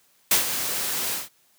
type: noise with ADSR envelope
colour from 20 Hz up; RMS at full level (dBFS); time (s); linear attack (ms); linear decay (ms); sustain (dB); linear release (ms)
white; -17; 0.31-1.29; 4; 120; -10; 160
effects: white hiss -62 dBFS RMS until 1.58 s + high-pass 100 Hz 12 dB/octave